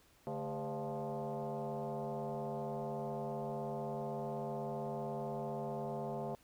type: tone with frequency modulation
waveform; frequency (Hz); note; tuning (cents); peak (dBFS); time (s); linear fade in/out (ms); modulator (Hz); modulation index
sine; 144.1; D3; -33; -37; 0.27-6.35; 0; 182; 3.9
effects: pink hiss -67 dBFS RMS until 6.43 s